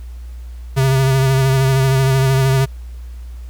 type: tone with vibrato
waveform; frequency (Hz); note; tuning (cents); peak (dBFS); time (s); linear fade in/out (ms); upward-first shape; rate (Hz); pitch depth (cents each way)
square; 133.5; C3; +35; -12; 0.76-2.66; 20; sine; 13; 30
effects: added 60 Hz sine -28 dBFS peak until 3.49 s + pink hiss -51 dBFS RMS until 3.49 s